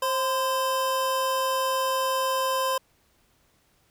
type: tone pair together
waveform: square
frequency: 530 / 1028 Hz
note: C5 / C6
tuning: +22 / -31 cents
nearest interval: major seventh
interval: 1147 cents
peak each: -28 / -26 dBFS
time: 0.02-2.78 s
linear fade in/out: 5 ms
effects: pink hiss -65 dBFS RMS until 3.9 s